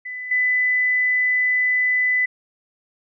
sine tone with level steps, 2000 Hz, B6, 21 cents sharp, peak -28 / -16 dBFS, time 0.05-2.26 s, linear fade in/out 10 ms, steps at 0.31 s, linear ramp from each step 5 ms, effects none

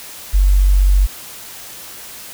sine tone, 47.45 Hz, F#1, 44 cents sharp, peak -8 dBFS, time 0.33-1.07 s, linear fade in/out 20 ms, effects white hiss -34 dBFS RMS until 2.33 s

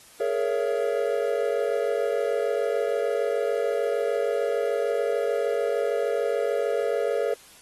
triangle chord, A# half-diminished seventh, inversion third, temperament just, 419.5 / 466.2 / 559.4 / 671.3 Hz, G#4 / A#4 / C#5 / E5, +17 / 0 / +16 / +31 cents, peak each -26 / -25 / -26 / -30 dBFS, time 0.2-7.34 s, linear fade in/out 5 ms, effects white hiss -51 dBFS RMS until 7.61 s + AAC 32 kbps

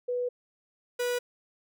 sine / 45% pulse tone pair in turn, 492.2 / 488.8 Hz, B4 / B4, -6 / -18 cents, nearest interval unison, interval 12 cents, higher first, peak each -27 dBFS, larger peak neither, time 0.08-0.29 / 0.99-1.19 s, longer first, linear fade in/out 10 ms, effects none

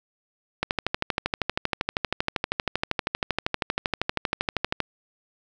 click train, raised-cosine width 0.3 ms, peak -7 dBFS, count 54, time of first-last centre 0.63-4.803 s, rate 12.7 Hz, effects none

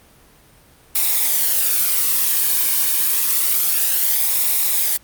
blue noise with flanger, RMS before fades -17 dBFS, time 0.95-4.97 s, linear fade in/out 5 ms, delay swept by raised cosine 0.64 to 1.51 ms, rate 0.28 Hz, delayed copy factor -0.5, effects pink hiss -50 dBFS RMS until 5.03 s + Opus 32 kbps

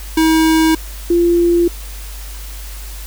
square / sine tone pair in turn, 320 / 344.3 Hz, D#4 / F4, +49 / -25 cents, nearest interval minor second, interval 126 cents, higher second, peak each -10 / -9 dBFS, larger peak second, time 0.17-0.75 / 1.1-1.68 s, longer neither, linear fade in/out 5 ms, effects added 50 Hz sine -27 dBFS peak until 3.06 s + white hiss -35 dBFS RMS until 3.06 s

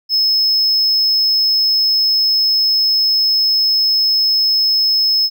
triangle tone, 5190 Hz, E8, 28 cents flat, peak -10 dBFS, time 0.09-5.3 s, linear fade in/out 50 ms, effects none

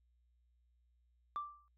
sine tone with exponential decay, 1174.7 Hz, D6, in tune, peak -33 dBFS, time 1.36-1.68 s, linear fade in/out 0 ms, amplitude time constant 69 ms, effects tanh soft clip ceiling -33 dBFS + added 60 Hz sine -70 dBFS peak until 1.77 s

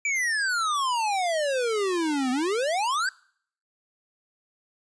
square exponential two-way sweep, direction down then up, 2349 to 246.9 to 1610 Hz, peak -24 dBFS, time 0.05-3.09 s, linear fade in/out 2 ms, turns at 2.31 s, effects noise-tail reverb RT60 0.6 s tail -24 dB re dry + resampled to 22050 Hz

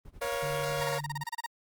brown noise with tremolo, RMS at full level -47 dBFS, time 0.05-0.84 s, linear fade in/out 2 ms, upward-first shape sine, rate 11 Hz, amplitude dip 90%
sawtooth chord, Bb minor, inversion none, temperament equal with one note detuned, 474.6 / 554.4 / 698.5 Hz, Bb4 / Db5 / F5, +31 / 0 / 0 cents, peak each -31 / -29 / -34 dBFS, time 0.21-0.99 s, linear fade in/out 10 ms
sine tone with pitch glide, 146.83 to 144.98 Hz, D3 to D3, 0 to -22 cents, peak -37 dBFS, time 0.42-1.24 s, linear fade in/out 10 ms, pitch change -22 cents, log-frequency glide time 0.8-1 s
30% pulse tone bursts, 932.3 Hz, A#5, in tune, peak -30 dBFS, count 12, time 0.81-1.463 s, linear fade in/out 5 ms, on 26 ms, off 31 ms
effects Opus 24 kbps

